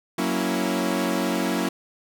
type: chord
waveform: sawtooth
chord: F# dominant seventh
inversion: none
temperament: equal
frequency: 185 / 233.1 / 277.2 / 329.6 Hz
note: F#3 / A#3 / C#4 / E4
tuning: 0 / 0 / 0 / 0 cents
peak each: -24 dBFS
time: 0.18-1.69 s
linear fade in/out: 5 ms
effects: none